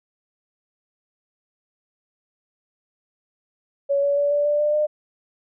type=tone with pitch steps; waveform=sine; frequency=561 / 567.8 / 574.8 / 581.8 / 588.9 / 596.1 / 603.4 Hz; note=C#5 / C#5 / D5 / D5 / D5 / D5 / D5; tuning=+21 / +41 / -37 / -16 / +5 / +26 / +47 cents; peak=-17 dBFS; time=3.89-4.87 s; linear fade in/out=20 ms; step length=140 ms; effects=none